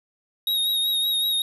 square tone with vibrato, 3770 Hz, A#7, 19 cents sharp, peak -21 dBFS, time 0.47-1.42 s, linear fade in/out 2 ms, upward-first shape triangle, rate 5.3 Hz, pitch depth 39 cents each way, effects none

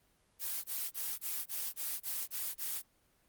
blue noise bursts, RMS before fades -37 dBFS, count 9, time 0.39-2.824 s, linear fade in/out 50 ms, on 250 ms, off 23 ms, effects pink hiss -71 dBFS RMS until 3.28 s + Opus 24 kbps

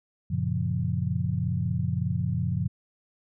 sine chord, Gb major seventh, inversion none, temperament equal with one note detuned, 93.3 / 116.54 / 138.59 / 174.61 Hz, Gb2 / Bb2 / Db3 / F3, +15 / 0 / 0 / 0 cents, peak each -30 dBFS, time 0.3-2.68 s, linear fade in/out 10 ms, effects none

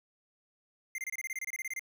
square tone bursts, 2093 Hz, C7, in tune, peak -35 dBFS, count 15, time 0.95-1.794 s, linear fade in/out 2 ms, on 32 ms, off 26 ms, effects none

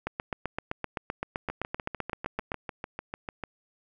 two click trains, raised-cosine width 0.5 ms, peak -19 / -15 dBFS, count 14 / 20, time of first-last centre 1.5-3.437 / 0.07-2.518 s, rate 6.71 / 7.76 Hz, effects none

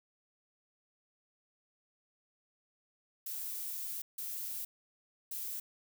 violet noise bursts at uneven times, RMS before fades -40 dBFS, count 3, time 3.26-4.02 / 4.18-4.65 / 5.31-5.6 s, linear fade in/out 5 ms, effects none

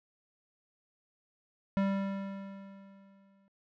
square tone with exponential decay, 196 Hz, G3, in tune, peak -26 dBFS, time 1.77-3.48 s, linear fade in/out 0 ms, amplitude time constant 370 ms, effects low-pass 2000 Hz 12 dB/octave

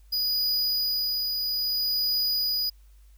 square tone with tremolo, 4931 Hz, D#8, 16 cents flat, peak -23 dBFS, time 0.12-2.7 s, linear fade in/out 10 ms, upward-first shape triangle, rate 0.61 Hz, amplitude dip 35%, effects added 50 Hz sine -50 dBFS peak until 3.17 s + white hiss -67 dBFS RMS until 3.17 s

